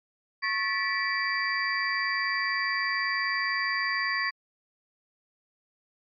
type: tone cluster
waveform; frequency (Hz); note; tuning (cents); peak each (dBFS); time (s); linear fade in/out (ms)
sine; 1098 / 1755 / 1949 / 2312 / 4686; C#6 / A6 / B6 / D7 / D8; -17 / -5 / -23 / -28 / -5; -32 / -32 / -29 / -34 / -35; 0.42-4.31; 20
effects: MP3 96 kbps